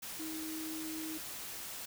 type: tone in noise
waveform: sine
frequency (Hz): 316.5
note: D#4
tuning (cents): +30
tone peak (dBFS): -40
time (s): 0.19-1.18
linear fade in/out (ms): 10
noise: white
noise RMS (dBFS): -44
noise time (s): 0.02-1.86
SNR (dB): +1
effects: none